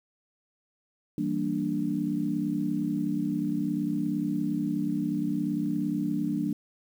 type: chord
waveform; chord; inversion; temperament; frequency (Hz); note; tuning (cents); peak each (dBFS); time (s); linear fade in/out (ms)
sine; E half-diminished seventh; none; equal; 164.81 / 196 / 233.1 / 293.7; E3 / G3 / Bb3 / D4; 0 / 0 / 0 / 0; -34 / -32 / -32 / -29; 1.18-6.53; 2
effects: 9-bit